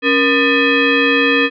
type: tone with frequency modulation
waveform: sine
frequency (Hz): 1027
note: C6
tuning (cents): -33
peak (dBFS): -10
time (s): 0.02-1.5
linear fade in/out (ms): 50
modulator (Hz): 750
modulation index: 2.6
effects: none